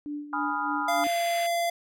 sine tone with tremolo, 293.7 Hz, D4, in tune, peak -30 dBFS, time 0.06-1.07 s, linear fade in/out 0 ms, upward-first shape sine, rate 3.3 Hz, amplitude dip 70%
sine chord, F half-diminished seventh, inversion first, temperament equal, 830.6 / 987.8 / 1244.5 / 1396.9 Hz, Ab5 / Cb6 / Eb6 / F6, 0 / 0 / 0 / 0 cents, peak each -32 dBFS, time 0.33-1.04 s, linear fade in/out 2 ms
square tone with pitch glide, 692 to 685.2 Hz, F5 to F5, -16 to -33 cents, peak -25 dBFS, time 0.88-1.7 s, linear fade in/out 5 ms, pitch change -17 cents, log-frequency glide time 1.07-1.15 s
pink band-pass noise, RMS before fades -42 dBFS, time 1.03-1.47 s, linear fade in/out 10 ms, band 1700 to 3300 Hz, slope 24 dB/octave
effects none

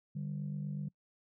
sine tone pair together, 147.78 / 196 Hz, D3 / G3, +11 / 0 cents, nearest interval perfect fourth, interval 489 cents, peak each -36 / -40 dBFS, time 0.15-0.89 s, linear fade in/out 10 ms, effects noise-tail reverb RT60 0.1 s tail -25 dB re dry + tanh soft clip ceiling -30 dBFS

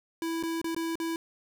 square tone with dropouts, 329.6 Hz, E4, in tune, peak -30 dBFS, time 0.22-1.16 s, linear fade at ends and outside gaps 1 ms, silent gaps 0.427-0.435 / 0.615-0.643 / 0.747-0.764 / 0.955-1 s, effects none

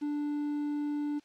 triangle tone with quantisation, 293.7 Hz, D4, in tune, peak -28 dBFS, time 0.01-1.2 s, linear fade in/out 20 ms, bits 9, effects white hiss -65 dBFS RMS until 1.24 s + low-pass 5000 Hz 12 dB/octave

